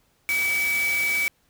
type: tone in noise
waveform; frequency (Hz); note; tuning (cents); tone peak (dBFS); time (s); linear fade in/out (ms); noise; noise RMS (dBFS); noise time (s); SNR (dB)
sine; 2287; D7; -47; -21; 0.29-1.28; 0; white; -32; 0.29-1.28; +8
effects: pink hiss -65 dBFS RMS until 1.49 s